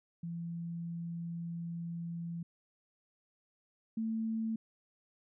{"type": "tone pair in turn", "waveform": "sine", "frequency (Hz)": [169.1, 223], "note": ["E3", "A3"], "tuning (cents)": [44, 23], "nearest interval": "perfect fourth", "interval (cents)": 479, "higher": "second", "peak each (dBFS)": [-37, -32], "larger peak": "second", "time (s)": [[0.23, 2.43], [3.97, 4.56]], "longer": "first", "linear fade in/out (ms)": 5, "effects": []}